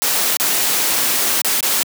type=noise with dropouts; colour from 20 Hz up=white; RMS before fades=-17 dBFS; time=0.02-1.83 s; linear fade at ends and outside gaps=0 ms; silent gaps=0.369-0.399 / 1.416-1.447 / 1.606-1.628 s; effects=high-pass 200 Hz 12 dB/octave